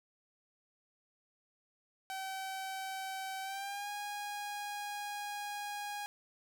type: tone with pitch glide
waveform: sawtooth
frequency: 767 to 822.1 Hz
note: G5 to G#5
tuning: -38 to -18 cents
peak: -35 dBFS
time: 2.1-6.06 s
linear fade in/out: 0 ms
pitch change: +120 cents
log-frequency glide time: 3.42-3.89 s
effects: none